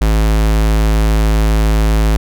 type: tone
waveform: square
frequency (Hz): 53.7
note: A1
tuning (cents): -41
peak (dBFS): -10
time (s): 0.01-2.17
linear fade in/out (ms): 5
effects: none